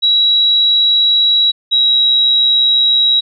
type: tone pair in turn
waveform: sine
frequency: 3885 / 3858 Hz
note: B7 / B7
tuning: -29 / -41 cents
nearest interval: unison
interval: 12 cents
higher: first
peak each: -8 dBFS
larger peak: neither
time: 0.02-1.52 / 1.71-3.21 s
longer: neither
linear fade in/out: 20 ms
effects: none